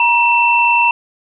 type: tone pair together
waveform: sine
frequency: 948.2 / 2682 Hz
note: A#5 / E7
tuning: +29 / +29 cents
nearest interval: octave + tritone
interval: 1800 cents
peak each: -12 dBFS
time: 0-0.91 s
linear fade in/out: 2 ms
effects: none